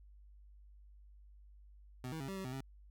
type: tone with pitch steps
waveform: 25% pulse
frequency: 126.4 / 160 / 135.6 / 193.7 / 191.1 / 128.2 / 134.2 Hz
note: B2 / D#3 / C#3 / G3 / G3 / C3 / C3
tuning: +41 / +49 / -38 / -20 / -44 / -35 / +44 cents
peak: -37 dBFS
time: 2.04-2.607 s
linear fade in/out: 2 ms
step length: 81 ms
effects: added 50 Hz sine -56 dBFS peak until 2.9 s